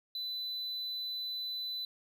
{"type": "tone", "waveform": "triangle", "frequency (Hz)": 4000, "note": "B7", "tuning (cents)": 21, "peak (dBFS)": -34, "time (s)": [0.15, 1.85], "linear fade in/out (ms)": 2, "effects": []}